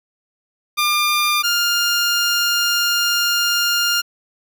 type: tone pair in turn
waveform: 15% pulse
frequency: 1199 / 1406.1 Hz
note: D6 / F6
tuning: +36 / +11 cents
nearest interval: minor third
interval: 275 cents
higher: second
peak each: -9 dBFS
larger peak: neither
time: 0.77-1.43 / 1.43-4.02 s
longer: second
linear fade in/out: 20 ms
effects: 8-bit